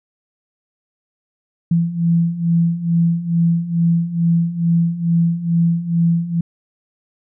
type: beating tone pair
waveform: sine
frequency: 167.1 / 169.4 Hz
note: E3 / E3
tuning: +24 / +48 cents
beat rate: 2.3 Hz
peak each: -19 / -15 dBFS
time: 1.71-6.41 s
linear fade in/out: 5 ms
effects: none